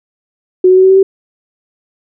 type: tone with pitch steps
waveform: sine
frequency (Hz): 368 / 371.6 / 375.3 / 379 / 382.7 / 386.5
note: F#4 / F#4 / F#4 / F#4 / G4 / G4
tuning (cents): -9 / +7 / +25 / +42 / -42 / -24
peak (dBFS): -3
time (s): 0.64-1.03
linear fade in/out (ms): 5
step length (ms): 65
effects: none